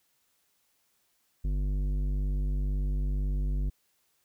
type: tone with tanh clipping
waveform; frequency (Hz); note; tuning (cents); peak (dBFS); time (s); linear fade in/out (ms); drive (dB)
triangle; 49; G1; 0; -28; 1.44-3.7; 10; 16
effects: white hiss -72 dBFS RMS until 4.24 s